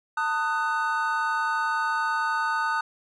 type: chord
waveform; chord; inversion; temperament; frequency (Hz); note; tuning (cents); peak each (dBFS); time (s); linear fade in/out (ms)
triangle; D# diminished; second; just; 896 / 1244.5 / 1493.4; A5 / D#6 / F#6; +31 / 0 / +16; -26; 0.17-2.81; 5
effects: resampled to 24000 Hz